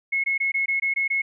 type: tone bursts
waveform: sine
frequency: 2178 Hz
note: C#7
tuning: 31 cents flat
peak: -20 dBFS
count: 8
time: 0.12-1.22 s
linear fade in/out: 10 ms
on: 120 ms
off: 20 ms
effects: none